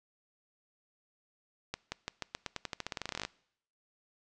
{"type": "accelerating click train", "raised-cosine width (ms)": 0.2, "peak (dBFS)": -18, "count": 23, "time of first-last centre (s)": [1.74, 3.25], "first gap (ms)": 180, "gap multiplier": 0.89, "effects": ["noise-tail reverb RT60 0.7 s tail -23 dB re dry", "resampled to 22050 Hz"]}